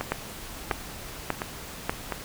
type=two click trains; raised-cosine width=0.5 ms; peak=-13 / -9 dBFS; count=4 / 4; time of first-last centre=0.01-2.123 / 0.12-1.895 s; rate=1.42 / 1.69 Hz; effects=pink hiss -40 dBFS RMS until 2.24 s